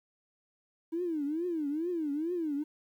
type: tone with vibrato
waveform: triangle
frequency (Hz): 318.4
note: D#4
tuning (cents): +40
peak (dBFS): -26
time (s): 0.92-2.64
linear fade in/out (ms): 20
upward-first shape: triangle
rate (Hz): 2.3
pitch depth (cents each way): 240
effects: tanh soft clip ceiling -28 dBFS + 11-bit